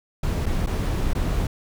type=noise with dropouts; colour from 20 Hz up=brown; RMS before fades=-23 dBFS; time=0.23-1.47 s; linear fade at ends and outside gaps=5 ms; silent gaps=0.459-0.463 / 0.663-0.67 / 1.134-1.15 s; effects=none